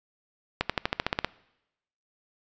accelerating click train, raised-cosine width 0.3 ms, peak -8 dBFS, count 10, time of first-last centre 0.61-1.246 s, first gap 86 ms, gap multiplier 0.95, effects noise-tail reverb RT60 0.9 s tail -22 dB re dry + resampled to 16000 Hz

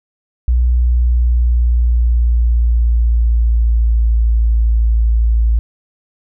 sine tone with pitch glide, 60.7 to 56.31 Hz, B1 to A1, -29 to +41 cents, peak -9 dBFS, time 0.48-5.59 s, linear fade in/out 0 ms, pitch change -130 cents, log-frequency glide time 0.72-4.27 s, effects none

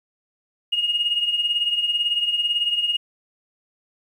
sine tone with tremolo, 2862 Hz, F7, 42 cents sharp, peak -15 dBFS, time 0.72-2.97 s, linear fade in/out 10 ms, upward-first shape triangle, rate 18 Hz, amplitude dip 75%, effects tanh soft clip ceiling -12 dBFS + 9-bit

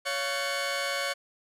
25% pulse tone cluster, 559 / 698 / 1513 / 1771 / 2220 Hz, C#5 / F5 / F#6 / A6 / C#7, +14 / -1 / +38 / +11 / +2 cents, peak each -29 / -34 / -31 / -36 / -30 dBFS, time 0.05-1.14 s, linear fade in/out 20 ms, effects low-pass 11000 Hz 12 dB/octave

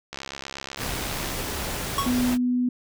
click train, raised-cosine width 0.2 ms, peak -16 dBFS, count 82, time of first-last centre 0.13-1.318 s, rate 68.2 Hz
pink noise, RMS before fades -30 dBFS, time 0.77-2.38 s, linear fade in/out 50 ms
square tone with exponential decay, 1108.7 Hz, C#6, in tune, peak -20 dBFS, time 1.98-2.2 s, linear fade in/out 2 ms, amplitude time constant 47 ms
sine tone, 247.8 Hz, B3, 6 cents sharp, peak -20 dBFS, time 2.06-2.69 s, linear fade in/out 5 ms
effects none

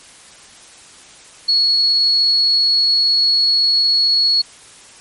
sine tone, 4355 Hz, C#8, 31 cents flat, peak -11 dBFS, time 1.48-4.42 s, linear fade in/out 10 ms, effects white hiss -42 dBFS RMS until 5 s + MP3 48 kbps

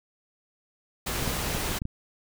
pink noise, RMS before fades -30 dBFS, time 1.06-1.79 s, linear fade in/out 10 ms
clicks, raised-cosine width 5 ms, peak -19 dBFS, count 5, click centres 1.226 / 1.277 / 1.549 / 1.819 / 1.854 s
effects none

